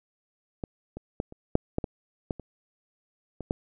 clicks, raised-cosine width 2 ms, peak -19 / -24 / -15 / -30 / -6 / -12 / -17 / -15 / -26 / -23 / -12 dBFS, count 11, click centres 0.638 / 0.97 / 1.201 / 1.324 / 1.554 / 1.784 / 1.842 / 2.308 / 2.397 / 3.407 / 3.509 s, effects none

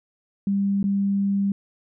sine tone with dropouts, 198.5 Hz, G3, 22 cents sharp, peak -19 dBFS, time 0.47-1.52 s, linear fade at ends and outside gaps 2 ms, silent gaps 0.829-0.84 s, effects none

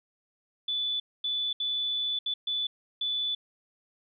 sine tone bursts at uneven times, 3477 Hz, A7, 21 cents flat, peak -27 dBFS, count 6, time 0.68-1 / 1.24-1.53 / 1.6-2.19 / 2.26-2.34 / 2.47-2.67 / 3.01-3.35 s, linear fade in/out 5 ms, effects none

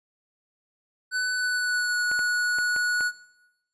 square tone with pitch glide, 1500 to 1464 Hz, F#6 to F#6, +23 to -19 cents, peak -24 dBFS, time 1.11-3.12 s, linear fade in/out 50 ms, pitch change -42 cents, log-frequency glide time 1.33-1.98 s
clicks, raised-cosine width 0.5 ms, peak -22 dBFS, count 5, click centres 2.115 / 2.192 / 2.586 / 2.763 / 3.008 s
effects noise-tail reverb RT60 1.0 s tail -18 dB re dry + resampled to 22050 Hz

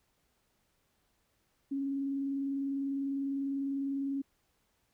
sine tone with vibrato, 275.4 Hz, C#4, 11 cents flat, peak -31 dBFS, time 1.71-4.22 s, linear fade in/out 10 ms, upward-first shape square, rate 20 Hz, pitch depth 26 cents each way, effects pink hiss -75 dBFS RMS until 4.93 s

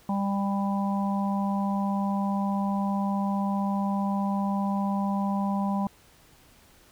harmonic tone, 198.3 Hz, G3, 20 cents sharp, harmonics 1 / 3 / 4 / 5, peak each -25 / -38 / -33 / -34 dBFS, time 0.09-5.87 s, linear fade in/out 2 ms, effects pink hiss -57 dBFS RMS until 6.91 s

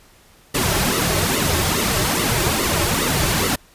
pink noise with flanger, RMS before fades -19 dBFS, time 0.54-3.56 s, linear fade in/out 10 ms, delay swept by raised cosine 1.2 to 4.2 ms, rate 2.4 Hz, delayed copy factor -0.75, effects pink hiss -51 dBFS RMS until 3.74 s + resampled to 32000 Hz

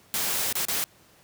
white noise with dropouts, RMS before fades -27 dBFS, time 0.14-0.84 s, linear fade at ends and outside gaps 0 ms, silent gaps 0.526-0.554 / 0.652-0.684 s, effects pink hiss -57 dBFS RMS until 1.23 s + high-pass 80 Hz 12 dB/octave

